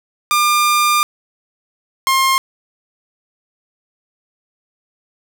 sawtooth tone pair in turn, 1200 / 1064.5 Hz, D6 / C6, +37 / +30 cents, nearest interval major second, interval 207 cents, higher first, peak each -8 dBFS, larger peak neither, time 0.31-1.03 / 2.07-2.38 s, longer first, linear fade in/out 0 ms, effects 7-bit

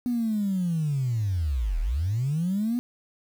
sine linear two-way sweep, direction down then up, 248.5 to 36 to 248.5 Hz, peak -22 dBFS, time 0.06-2.79 s, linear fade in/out 0 ms, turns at 1.8 s, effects tanh soft clip ceiling -19 dBFS + 8-bit

